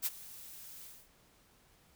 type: noise with ADSR envelope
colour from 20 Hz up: blue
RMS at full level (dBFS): -31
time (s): 0.02-1.09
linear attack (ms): 40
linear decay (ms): 33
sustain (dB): -19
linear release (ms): 250
effects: pink hiss -66 dBFS RMS until 1.95 s